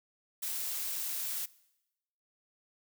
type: noise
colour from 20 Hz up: blue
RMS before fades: -36 dBFS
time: 0.42-1.46 s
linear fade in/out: 10 ms
effects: noise-tail reverb RT60 0.9 s tail -21 dB re dry